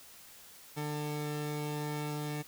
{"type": "tone pair together", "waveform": "30% pulse", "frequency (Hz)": [149.03, 446.6], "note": ["D3", "A4"], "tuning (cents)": [26, 26], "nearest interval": "octave + perfect fifth", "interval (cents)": 1900, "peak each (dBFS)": [-33, -38], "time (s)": [0.76, 2.43], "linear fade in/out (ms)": 20, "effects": ["white hiss -54 dBFS RMS until 2.47 s"]}